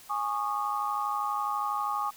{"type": "chord", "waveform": "sine", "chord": "Ab suspended fourth", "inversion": "none", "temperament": "equal with one note detuned", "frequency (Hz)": [830.6, 1108.7, 1221], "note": ["Ab5", "Db6", "Eb6"], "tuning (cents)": [0, 0, -33], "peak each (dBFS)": -32, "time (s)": [0.09, 2.11], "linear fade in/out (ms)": 20, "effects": ["white hiss -52 dBFS RMS until 2.16 s"]}